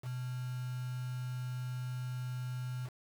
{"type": "tone with quantisation", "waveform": "sine", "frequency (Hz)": 125.8, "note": "B2", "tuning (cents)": 32, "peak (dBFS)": -36, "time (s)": [0.02, 2.9], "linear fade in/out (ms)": 50, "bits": 8, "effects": []}